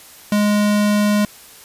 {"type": "tone", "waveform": "square", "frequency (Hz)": 207.7, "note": "G#3", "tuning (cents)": 0, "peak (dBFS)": -14, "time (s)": [0.32, 1.25], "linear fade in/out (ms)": 2, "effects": ["white hiss -42 dBFS RMS until 1.64 s", "resampled to 32000 Hz"]}